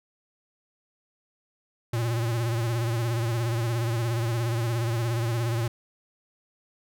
square tone with vibrato, 116.54 Hz, A#2, in tune, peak -25 dBFS, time 1.93-5.68 s, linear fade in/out 5 ms, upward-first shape sine, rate 17 Hz, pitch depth 73 cents each way, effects none

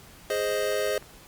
square chord, Ab major, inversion none, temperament equal, 415.3 / 523.3 / 622.3 Hz, Ab4 / C5 / Eb5, 0 / 0 / 0 cents, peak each -30 dBFS, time 0.3-0.98 s, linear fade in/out 2 ms
click train, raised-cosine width 0.5 ms, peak -30 dBFS, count 3, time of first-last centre 0.72-1.025 s, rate 6.55 Hz
effects pink hiss -50 dBFS RMS until 1.27 s + Opus 48 kbps

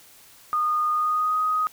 sine tone with pitch glide, 1226 to 1252.5 Hz, D#6 to D#6, -26 to +11 cents, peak -20 dBFS, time 0.53-1.67 s, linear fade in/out 0 ms, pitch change +37 cents, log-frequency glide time 0.92-1.38 s, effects white hiss -51 dBFS RMS until 1.72 s

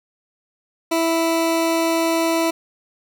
20% pulse tone, 329.6 Hz, E4, in tune, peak -12 dBFS, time 0.91-2.51 s, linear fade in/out 10 ms, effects none

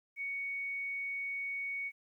sine tone, 2230 Hz, C#7, 10 cents sharp, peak -35 dBFS, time 0.16-1.92 s, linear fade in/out 50 ms, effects 12-bit

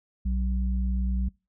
sine tone pair together, 60.42 / 190.4 Hz, B1 / F#3, -37 / +50 cents, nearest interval octave + minor sixth, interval 1987 cents, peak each -24 / -32 dBFS, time 0.25-1.29 s, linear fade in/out 10 ms, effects noise-tail reverb RT60 0.3 s tail -25 dB re dry

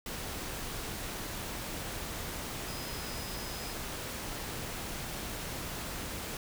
sine tone in noise, 5050 Hz, D#8, 25 cents sharp, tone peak -47 dBFS, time 2.68-3.73 s, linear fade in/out 2 ms, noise pink, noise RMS -39 dBFS, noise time 0.06-6.37 s, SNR -11 dB, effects none

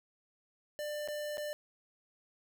square tone with dropouts, 595 Hz, D5, 22 cents sharp, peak -37 dBFS, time 0.79-1.53 s, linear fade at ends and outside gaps 0 ms, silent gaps 1.076-1.085 / 1.372-1.38 s, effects none

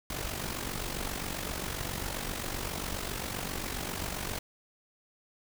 pink noise with amplitude modulation, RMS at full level -33 dBFS, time 0.1-4.39 s, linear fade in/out 2 ms, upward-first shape sine, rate 47.5 Hz, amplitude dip 65%, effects none

